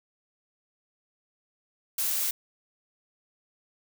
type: noise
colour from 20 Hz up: blue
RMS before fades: -28 dBFS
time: 1.98-2.31 s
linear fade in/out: 5 ms
effects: none